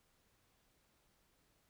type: silence
effects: pink hiss -75 dBFS RMS until 1.69 s